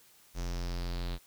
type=tone with low-pass filter sweep; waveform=square; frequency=43.65 Hz; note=F1; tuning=in tune; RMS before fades=-35 dBFS; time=0.34-1.19 s; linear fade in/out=50 ms; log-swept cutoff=6200 to 4000 Hz; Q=4.4; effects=white hiss -61 dBFS RMS until 1.26 s